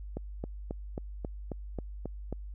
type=click train; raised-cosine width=2 ms; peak=-22 dBFS; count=9; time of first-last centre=0.17-2.326 s; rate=3.71 Hz; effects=added 50 Hz sine -39 dBFS peak until 2.54 s